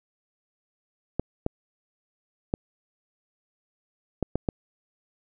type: clicks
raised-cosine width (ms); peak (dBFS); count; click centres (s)
2; -11; 6; 1.196 / 1.464 / 2.539 / 4.227 / 4.356 / 4.488
effects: none